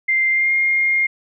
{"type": "tone with pitch glide", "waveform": "sine", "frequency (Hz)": [2093, 2126], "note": ["C7", "C7"], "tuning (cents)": [0, 27], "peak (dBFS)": -14, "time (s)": [0.08, 1.07], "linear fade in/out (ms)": 10, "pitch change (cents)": 27, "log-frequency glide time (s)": [0.31, 0.52], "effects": []}